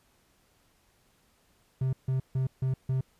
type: tone bursts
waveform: triangle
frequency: 131 Hz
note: C3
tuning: 2 cents sharp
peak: -23 dBFS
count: 5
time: 1.81-3.01 s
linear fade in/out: 5 ms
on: 120 ms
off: 150 ms
effects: pink hiss -67 dBFS RMS until 3.19 s + resampled to 32000 Hz